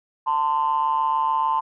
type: ring-modulated tone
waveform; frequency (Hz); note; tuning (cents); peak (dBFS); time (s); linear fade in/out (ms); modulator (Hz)
triangle; 73.4; D2; 0; -13; 0.26-1.61; 20; 965
effects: tanh soft clip ceiling -11 dBFS